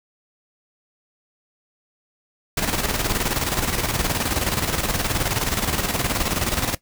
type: noise with tremolo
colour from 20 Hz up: pink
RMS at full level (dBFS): -21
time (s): 2.57-6.75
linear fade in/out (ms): 5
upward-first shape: square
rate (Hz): 19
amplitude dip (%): 55
effects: noise-tail reverb RT60 0.1 s tail -17 dB re dry